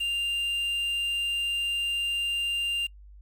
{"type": "tone with quantisation", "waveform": "triangle", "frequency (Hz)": 2794, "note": "F7", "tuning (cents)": 0, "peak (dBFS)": -24, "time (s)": [0, 2.87], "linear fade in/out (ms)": 10, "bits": 8, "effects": ["noise-tail reverb RT60 0.1 s tail -26 dB re dry", "added 50 Hz sine -46 dBFS peak until 3.21 s"]}